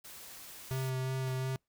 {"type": "noise", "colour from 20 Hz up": "white", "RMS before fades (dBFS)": -49, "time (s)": [0.04, 0.9], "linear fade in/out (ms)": 10}
{"type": "tone with vibrato", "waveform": "square", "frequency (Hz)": 130.81, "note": "C3", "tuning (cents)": 0, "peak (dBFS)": -33, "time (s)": [0.71, 1.56], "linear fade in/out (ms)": 0, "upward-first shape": "sine", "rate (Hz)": 2.8, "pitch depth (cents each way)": 13}
{"type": "noise with exponential decay", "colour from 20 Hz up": "pink", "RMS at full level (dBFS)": -50, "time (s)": [1.27, 1.68], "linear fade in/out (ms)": 2, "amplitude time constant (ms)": 88}
{"effects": ["noise-tail reverb RT60 0.1 s tail -26 dB re dry"]}